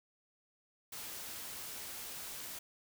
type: noise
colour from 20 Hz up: white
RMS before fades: -45 dBFS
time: 0.92-2.59 s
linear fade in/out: 5 ms
effects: none